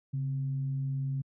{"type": "tone with frequency modulation", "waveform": "sine", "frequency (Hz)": 137, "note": "C#3", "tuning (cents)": -20, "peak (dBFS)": -29, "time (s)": [0.13, 1.22], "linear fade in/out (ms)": 10, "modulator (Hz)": 118, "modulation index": 0.26, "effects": ["high-pass 60 Hz 12 dB/octave"]}